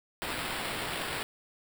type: noise with sample-and-hold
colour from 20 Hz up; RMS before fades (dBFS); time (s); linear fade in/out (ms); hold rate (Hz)
blue; -35; 0.22-1.23; 0; 6300
effects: none